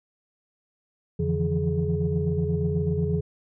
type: tone cluster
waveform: sine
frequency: 86.4 / 144.1 / 162.5 / 170.7 / 420 Hz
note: F2 / D3 / E3 / F3 / G#4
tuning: -18 / -33 / -24 / -39 / +19 cents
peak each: -28 dBFS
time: 1.19-3.21 s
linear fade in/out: 10 ms
effects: tanh soft clip ceiling -13 dBFS